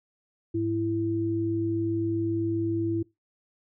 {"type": "tone pair together", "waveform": "sine", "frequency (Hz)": [104.8, 332.5], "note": ["G#2", "E4"], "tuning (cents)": [16, 15], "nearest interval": "octave + minor sixth", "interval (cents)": 1999, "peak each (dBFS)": [-31, -25], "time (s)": [0.54, 3.03], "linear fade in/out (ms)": 10, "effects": ["noise-tail reverb RT60 0.2 s tail -21 dB re dry"]}